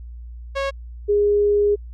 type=tone pair in turn; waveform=sawtooth / sine; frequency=549 / 411.3 Hz; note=C#5 / G#4; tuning=-17 / -17 cents; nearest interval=perfect fourth; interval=500 cents; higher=first; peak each=-17 / -14 dBFS; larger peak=second; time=0.55-0.71 / 1.08-1.76 s; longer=second; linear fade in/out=20 ms; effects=added 59 Hz sine -33 dBFS peak until 1.93 s + low-pass 4000 Hz 12 dB/octave